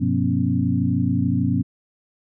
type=tone cluster; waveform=sine; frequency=99.7 / 126.6 / 180.4 / 242.5 / 274.2 Hz; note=G2 / B2 / F#3 / B3 / C#4; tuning=+30 / +43 / -44 / -31 / -19 cents; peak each=-24 dBFS; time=0-1.63 s; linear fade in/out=20 ms; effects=none